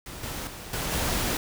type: noise with level steps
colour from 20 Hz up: pink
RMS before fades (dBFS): -40 / -34 / -40 / -30 / -27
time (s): 0.06-1.37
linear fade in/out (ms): 2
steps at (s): 0.23 / 0.47 / 0.73 / 0.91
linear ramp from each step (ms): 2
effects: none